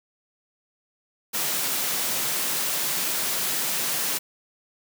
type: high-pass noise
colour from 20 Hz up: white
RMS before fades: -26 dBFS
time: 1.33-4.19 s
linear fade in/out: 20 ms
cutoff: 120 Hz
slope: 96 dB/octave
effects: none